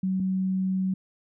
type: tone pair in turn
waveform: sine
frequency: 188.4 / 188.4 Hz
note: F#3 / F#3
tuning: +32 / +32 cents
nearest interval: unison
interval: 0 cents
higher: neither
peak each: -23 dBFS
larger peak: neither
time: 0.03-0.2 / 0.2-0.94 s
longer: second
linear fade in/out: 5 ms
effects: none